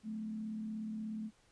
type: tone with frequency modulation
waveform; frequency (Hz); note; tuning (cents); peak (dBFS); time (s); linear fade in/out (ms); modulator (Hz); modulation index
sine; 217.3; A3; -21; -38; 0.03-1.31; 50; 36.7; 0.35
effects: pink hiss -69 dBFS RMS until 1.51 s + resampled to 22050 Hz